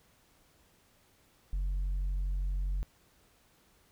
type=tone with tanh clipping; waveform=triangle; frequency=46.25 Hz; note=F#1; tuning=in tune; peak=-30 dBFS; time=1.53-2.83 s; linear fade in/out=0 ms; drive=7 dB; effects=pink hiss -66 dBFS RMS until 3.91 s